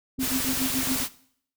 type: tone with tremolo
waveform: sine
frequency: 261.3 Hz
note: C4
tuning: 2 cents flat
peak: -24 dBFS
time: 0.18-1.04 s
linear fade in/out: 10 ms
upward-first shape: sine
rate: 7.1 Hz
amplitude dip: 95%
type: noise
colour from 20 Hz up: white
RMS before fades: -28 dBFS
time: 0.19-1.09 s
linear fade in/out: 50 ms
type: click train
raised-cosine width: 3 ms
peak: -25 dBFS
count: 20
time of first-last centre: 0.19-1.002 s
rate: 23.4 Hz
effects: noise-tail reverb RT60 0.6 s tail -18 dB re dry